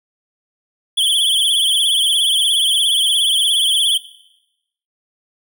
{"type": "tone with vibrato", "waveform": "square", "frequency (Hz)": 3250, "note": "G#7", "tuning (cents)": -38, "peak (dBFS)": -13, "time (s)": [0.97, 3.98], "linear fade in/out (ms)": 10, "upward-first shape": "triangle", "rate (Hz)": 17, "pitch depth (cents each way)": 130, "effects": ["noise-tail reverb RT60 0.9 s tail -18 dB re dry"]}